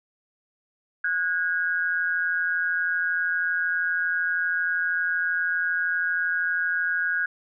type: tone pair together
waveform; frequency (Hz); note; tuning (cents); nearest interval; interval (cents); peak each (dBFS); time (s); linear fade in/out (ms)
sine; 1461.3 / 1634; F#6 / G#6; -22 / -29; major second; 193; -25 / -25; 1.04-7.26; 5
effects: none